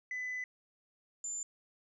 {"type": "tone pair in turn", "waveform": "sine", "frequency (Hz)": [2004, 7141], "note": ["B6", "A8"], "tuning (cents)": [25, 25], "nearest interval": "octave + minor seventh", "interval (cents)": 2200, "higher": "second", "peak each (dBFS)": [-34, -35], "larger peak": "first", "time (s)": [[0.11, 0.44], [1.24, 1.43]], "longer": "first", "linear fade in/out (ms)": 2, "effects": ["tanh soft clip ceiling -34 dBFS"]}